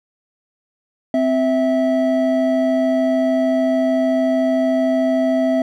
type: tone pair together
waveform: triangle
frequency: 259.5 / 653.9 Hz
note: C4 / E5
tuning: -14 / -14 cents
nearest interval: octave + major third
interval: 1600 cents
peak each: -15 dBFS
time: 1.14-5.62 s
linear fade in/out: 2 ms
effects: none